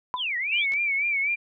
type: tone with exponential decay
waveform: sine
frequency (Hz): 1002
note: B5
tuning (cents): +25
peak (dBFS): -20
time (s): 0.14-0.24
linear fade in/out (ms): 0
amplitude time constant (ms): 21
type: exponential two-way sweep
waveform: sine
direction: down then up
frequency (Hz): 3734 to 1862 to 3734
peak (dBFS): -25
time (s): 0.16-0.66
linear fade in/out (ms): 50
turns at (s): 0.37
type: tone with vibrato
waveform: sine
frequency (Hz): 2287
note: D7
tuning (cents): -47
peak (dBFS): -22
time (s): 0.51-1.36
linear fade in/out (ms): 20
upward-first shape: sine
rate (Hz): 4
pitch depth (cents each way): 85
type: clicks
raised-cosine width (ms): 0.2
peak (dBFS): -24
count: 2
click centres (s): 0.721 / 0.736
effects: none

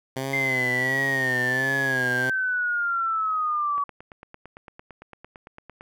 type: tone with vibrato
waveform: 10% pulse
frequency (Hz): 130.6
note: C3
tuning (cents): -3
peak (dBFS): -19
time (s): 0.16-2.3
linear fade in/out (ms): 5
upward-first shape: sine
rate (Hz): 1.4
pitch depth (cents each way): 77
type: linear sweep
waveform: sine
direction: down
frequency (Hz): 2093 to 1131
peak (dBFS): -22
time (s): 0.33-3.84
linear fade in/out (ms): 5
type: click train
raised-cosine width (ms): 0.5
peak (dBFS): -27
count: 19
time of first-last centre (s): 3.78-5.809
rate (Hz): 8.87
effects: none

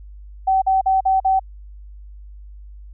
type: tone bursts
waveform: sine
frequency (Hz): 765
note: G5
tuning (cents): -42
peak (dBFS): -13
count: 5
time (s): 0.47-1.396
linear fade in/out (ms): 10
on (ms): 150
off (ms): 44
effects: added 50 Hz sine -36 dBFS peak until 2.93 s

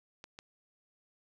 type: clicks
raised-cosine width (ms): 0.2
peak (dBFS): -29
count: 2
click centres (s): 0.241 / 0.389
effects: none

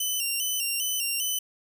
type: tone with vibrato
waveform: 10% pulse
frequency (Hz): 2890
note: F#7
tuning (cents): -41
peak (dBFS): -18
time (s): 0-1.39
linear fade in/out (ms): 5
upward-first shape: square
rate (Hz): 2.5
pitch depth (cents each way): 73
effects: none

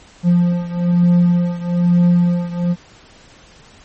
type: beating tone pair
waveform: triangle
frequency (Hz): 174.61 / 175.71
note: F3 / F3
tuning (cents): 0 / +11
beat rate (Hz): 1.1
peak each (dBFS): -11 / -14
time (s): 0.23-2.76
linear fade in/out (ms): 50
effects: pink hiss -45 dBFS RMS until 3.84 s + MP3 32 kbps

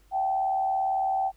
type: tone with frequency modulation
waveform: sine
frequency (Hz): 770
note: G5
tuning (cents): -31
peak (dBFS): -23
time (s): 0.11-1.32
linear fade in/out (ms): 50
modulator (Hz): 78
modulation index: 0.53
effects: added 50 Hz sine -57 dBFS peak until 1.36 s + pink hiss -65 dBFS RMS until 1.36 s

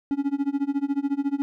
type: tone with tremolo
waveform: triangle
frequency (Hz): 280.3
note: C#4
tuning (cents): +19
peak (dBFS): -17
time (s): 0.11-1.42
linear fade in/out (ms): 0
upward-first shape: sine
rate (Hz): 14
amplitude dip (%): 95
effects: none

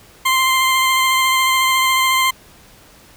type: tone with vibrato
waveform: 20% pulse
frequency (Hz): 1046.5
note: C6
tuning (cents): 0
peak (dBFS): -8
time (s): 0.25-2.31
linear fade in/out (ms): 10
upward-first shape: sine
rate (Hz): 14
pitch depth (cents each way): 14
effects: pink hiss -46 dBFS RMS until 3.16 s

